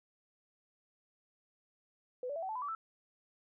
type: tone with pitch steps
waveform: sine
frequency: 501 / 575.5 / 661.1 / 759.4 / 872.3 / 1002 / 1151 / 1322.1 Hz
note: B4 / D5 / E5 / F#5 / A5 / B5 / D6 / E6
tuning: +25 / -35 / +5 / +45 / -15 / +25 / -35 / +5 cents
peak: -36 dBFS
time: 2.23-2.75 s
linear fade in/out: 2 ms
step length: 65 ms
effects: none